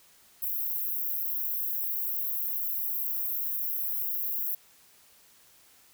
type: high-pass noise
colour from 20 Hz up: white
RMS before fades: -31 dBFS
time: 0.42-4.55 s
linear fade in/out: 5 ms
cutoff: 12000 Hz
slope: 96 dB/octave
effects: white hiss -59 dBFS RMS until 5.93 s